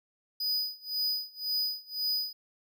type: tone with tremolo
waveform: square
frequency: 4969 Hz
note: D#8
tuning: 3 cents flat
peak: -27 dBFS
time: 0.4-2.33 s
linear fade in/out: 5 ms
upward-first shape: sine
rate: 1.9 Hz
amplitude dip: 95%
effects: none